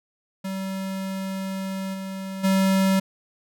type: tone with level steps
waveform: square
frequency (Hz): 191.8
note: G3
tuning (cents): -37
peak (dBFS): -28 / -31 / -18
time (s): 0.44-3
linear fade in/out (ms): 10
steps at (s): 1.93 / 2.43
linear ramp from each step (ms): 20
effects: none